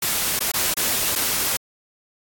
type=noise with dropouts; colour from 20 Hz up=white; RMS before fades=-22 dBFS; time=0.02-1.57 s; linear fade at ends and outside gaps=5 ms; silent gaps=0.392-0.405 / 0.517-0.538 / 0.741-0.768 / 1.154-1.158 s; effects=AAC 64 kbps